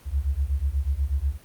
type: beating tone pair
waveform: sine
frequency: 65.41 / 73.61 Hz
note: C2 / D2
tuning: 0 / +5 cents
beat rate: 8.2 Hz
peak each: -25 dBFS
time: 0.05-1.38 s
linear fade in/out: 50 ms
effects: pink hiss -53 dBFS RMS until 1.44 s + Opus 32 kbps